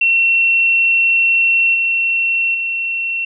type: tone with level steps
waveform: sine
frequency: 2716 Hz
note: F7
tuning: 49 cents flat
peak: -10 / -13 / -17 dBFS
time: 0.01-3.25 s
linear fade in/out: 5 ms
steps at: 1.74 / 2.54 s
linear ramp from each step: 10 ms
effects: none